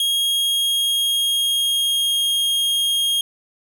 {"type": "tone with pitch glide", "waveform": "45% pulse", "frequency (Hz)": [3272, 3249], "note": ["G#7", "G#7"], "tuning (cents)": [-26, -39], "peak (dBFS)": -17, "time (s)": [0, 3.21], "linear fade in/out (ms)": 2, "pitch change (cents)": -13, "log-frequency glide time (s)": [0.2, 2.27], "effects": []}